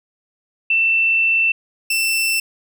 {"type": "tone pair in turn", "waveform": ["sine", "sawtooth"], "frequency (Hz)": [2676, 2676], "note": ["E7", "E7"], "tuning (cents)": [25, 25], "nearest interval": "unison", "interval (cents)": 0, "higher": "neither", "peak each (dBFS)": -13, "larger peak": "neither", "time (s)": [[0.7, 1.52], [1.9, 2.4]], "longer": "first", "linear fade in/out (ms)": 5, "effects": []}